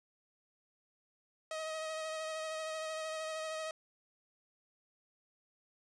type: tone with vibrato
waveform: sawtooth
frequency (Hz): 632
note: D#5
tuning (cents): +27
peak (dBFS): -34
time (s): 1.51-3.71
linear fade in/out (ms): 2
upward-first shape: sine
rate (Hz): 13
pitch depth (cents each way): 19
effects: resampled to 22050 Hz